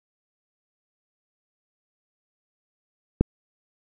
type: click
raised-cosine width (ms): 3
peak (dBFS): -4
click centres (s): 3.21
effects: none